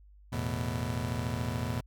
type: chord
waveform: 30% pulse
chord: E suspended fourth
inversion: none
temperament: just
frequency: 82.41 / 109.88 / 123.61 Hz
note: E2 / A2 / B2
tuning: 0 / -2 / +2 cents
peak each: -34 / -33 / -32 dBFS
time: 0.32-1.81 s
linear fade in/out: 10 ms
effects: added 50 Hz sine -53 dBFS peak until 1.86 s